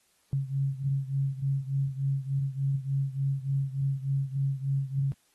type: beating tone pair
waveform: sine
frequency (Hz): 136 / 139.4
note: C#3 / C#3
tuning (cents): -33 / +10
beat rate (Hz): 3.4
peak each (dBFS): -28 / -31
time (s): 0.33-5.12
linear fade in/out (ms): 0
effects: white hiss -68 dBFS RMS until 5.34 s + AAC 32 kbps